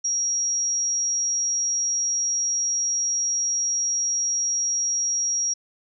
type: tone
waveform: sine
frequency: 5660 Hz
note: F8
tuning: 22 cents sharp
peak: -21 dBFS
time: 0.04-5.54 s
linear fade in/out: 10 ms
effects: none